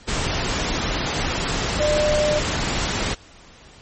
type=tone in noise; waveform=sine; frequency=600 Hz; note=D5; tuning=37 cents sharp; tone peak=-17 dBFS; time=1.79-2.4 s; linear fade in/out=20 ms; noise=pink; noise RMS=-23 dBFS; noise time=0.07-3.15 s; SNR=+3 dB; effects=pink hiss -47 dBFS RMS until 3.81 s + MP3 32 kbps